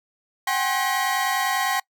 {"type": "tone cluster", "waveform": "40% pulse", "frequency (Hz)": [754, 804, 1067, 1914], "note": ["F#5", "G5", "C6", "A#6"], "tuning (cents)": [32, 44, 34, 45], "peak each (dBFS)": -26, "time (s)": [0.47, 1.8], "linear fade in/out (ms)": 5, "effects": ["noise-tail reverb RT60 0.1 s tail -26 dB re dry"]}